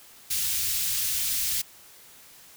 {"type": "band-stop noise", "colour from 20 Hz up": "white", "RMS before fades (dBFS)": -27, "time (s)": [0.3, 1.62], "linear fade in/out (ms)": 10, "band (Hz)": [100, 2800], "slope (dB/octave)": 12, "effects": ["white hiss -51 dBFS RMS until 2.56 s"]}